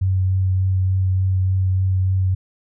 sine tone with vibrato, 94 Hz, F#2, 28 cents sharp, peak -15 dBFS, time 0.01-2.35 s, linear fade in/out 10 ms, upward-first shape triangle, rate 3.4 Hz, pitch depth 15 cents each way, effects none

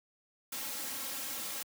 white noise with comb filter, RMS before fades -39 dBFS, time 0.52-1.63 s, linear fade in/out 5 ms, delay 3.7 ms, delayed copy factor +1, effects high-pass 80 Hz 12 dB/octave

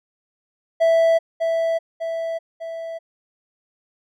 triangle tone with echo, 659 Hz, E5, 1 cent flat, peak -11 dBFS, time 0.8-1.19 s, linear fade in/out 20 ms, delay 600 ms, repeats 3, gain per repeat -5 dB, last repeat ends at 2.99 s, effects none

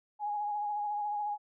sine tone with vibrato, 830.6 Hz, G#5, in tune, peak -31 dBFS, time 0.19-1.38 s, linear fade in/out 50 ms, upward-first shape sine, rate 14 Hz, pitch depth 27 cents each way, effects none

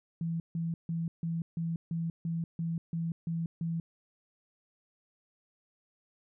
sine tone bursts, 166 Hz, E3, 12 cents sharp, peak -30 dBFS, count 11, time 0.21-3.8 s, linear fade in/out 2 ms, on 190 ms, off 150 ms, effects none

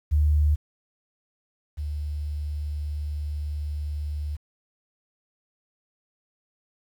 sine tone pair in turn, 74.8 / 74.28 Hz, D2 / D2, +32 / +20 cents, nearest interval unison, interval 12 cents, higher first, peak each -17 / -27 dBFS, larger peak first, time 0.11-0.56 / 1.77-4.37 s, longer second, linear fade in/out 20 ms, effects 9-bit

